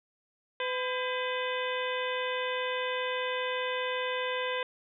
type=harmonic tone with a mistuned harmonic; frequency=505 Hz; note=B4; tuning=39 cents sharp; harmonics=1 / 2 / 3 / 4 / 5 / 6 / 7; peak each=-33 / -36 / -38 / -39 / -40 / -41 / -41 dBFS; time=0.6-4.63 s; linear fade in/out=2 ms; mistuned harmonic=3; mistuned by=+92 cents; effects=none